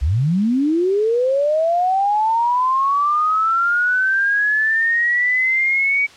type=linear sweep; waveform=sine; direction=up; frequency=58.27 to 2270 Hz; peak=-14 dBFS; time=0.01-6.07 s; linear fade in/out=20 ms; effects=white hiss -43 dBFS RMS until 6.16 s + low-pass 5000 Hz 12 dB/octave